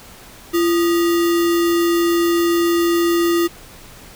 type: tone with sample-and-hold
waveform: sine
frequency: 341 Hz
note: F4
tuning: 41 cents flat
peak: -13 dBFS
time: 0.53-3.48 s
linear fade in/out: 20 ms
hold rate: 1575 Hz
effects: pink hiss -41 dBFS RMS until 4.15 s